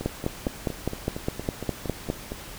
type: two click trains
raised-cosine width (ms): 2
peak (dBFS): -18 / -11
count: 11 / 11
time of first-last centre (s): 0.01-2.319 / 0.06-2.101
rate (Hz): 4.33 / 4.9
effects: pink hiss -41 dBFS RMS until 2.58 s